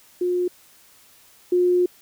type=tone pair in turn; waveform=sine; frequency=357.8 / 357.8 Hz; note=F4 / F4; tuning=+42 / +42 cents; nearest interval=unison; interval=0 cents; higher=neither; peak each=-19 / -15 dBFS; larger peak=second; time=0.21-0.48 / 1.52-1.86 s; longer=second; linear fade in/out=5 ms; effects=white hiss -53 dBFS RMS until 2.01 s